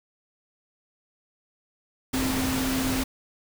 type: tone in noise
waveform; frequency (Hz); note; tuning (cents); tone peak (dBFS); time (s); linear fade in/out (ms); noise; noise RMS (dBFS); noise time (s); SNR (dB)
sine; 261.6; C4; 0; -26; 2.13-3.04; 10; pink; -29; 2.13-3.04; 0
effects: none